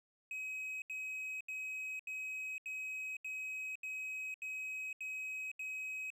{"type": "tone bursts", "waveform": "triangle", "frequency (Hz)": 2539, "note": "D#7", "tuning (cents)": 34, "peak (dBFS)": -38, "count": 10, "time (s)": [0.31, 6.103], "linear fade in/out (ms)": 2, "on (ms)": 510, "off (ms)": 77, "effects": []}